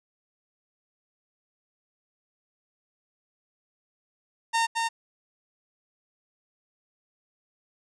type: tone with echo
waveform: sawtooth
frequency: 915 Hz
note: A#5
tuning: 32 cents flat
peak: -18 dBFS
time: 4.53-4.67 s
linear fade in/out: 20 ms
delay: 220 ms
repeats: 1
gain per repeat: -3 dB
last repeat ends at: 4.89 s
effects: resampled to 22050 Hz